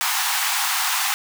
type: high-pass noise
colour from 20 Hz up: pink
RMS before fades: -22 dBFS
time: 0.01-1.14 s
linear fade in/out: 0 ms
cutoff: 760 Hz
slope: 96 dB/octave
effects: none